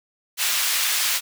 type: high-pass noise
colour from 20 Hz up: pink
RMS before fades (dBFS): -22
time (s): 0.37-1.21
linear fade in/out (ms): 50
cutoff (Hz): 2000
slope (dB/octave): 12
effects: none